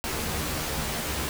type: noise with comb filter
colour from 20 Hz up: pink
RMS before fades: -30 dBFS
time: 0.04-1.29 s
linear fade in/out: 0 ms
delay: 13 ms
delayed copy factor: +0.65
effects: none